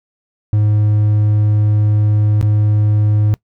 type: tone with dropouts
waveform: triangle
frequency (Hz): 105.4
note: G#2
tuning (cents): +26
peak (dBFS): -8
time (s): 0.53-3.34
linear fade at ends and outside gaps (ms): 0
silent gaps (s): 2.412-2.427
effects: noise-tail reverb RT60 0.1 s tail -22 dB re dry